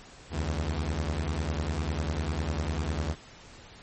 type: beating tone pair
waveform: sawtooth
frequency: 72 / 82 Hz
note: D2 / E2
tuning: -34 / -9 cents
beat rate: 10 Hz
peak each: -27 dBFS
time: 0.3-3.16 s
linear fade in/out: 50 ms
effects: pink hiss -50 dBFS RMS until 3.82 s + MP3 32 kbps